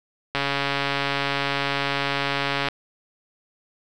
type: click train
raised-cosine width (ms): 0.3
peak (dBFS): -7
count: 328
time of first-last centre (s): 0.35-2.686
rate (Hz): 140
effects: none